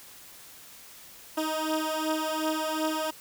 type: beating tone pair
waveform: 15% pulse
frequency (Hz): 312.2 / 314.9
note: D#4 / D#4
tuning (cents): +6 / +21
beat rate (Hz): 2.7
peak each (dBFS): -23 / -25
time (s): 1.37-3.11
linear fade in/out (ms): 10
effects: white hiss -49 dBFS RMS until 3.2 s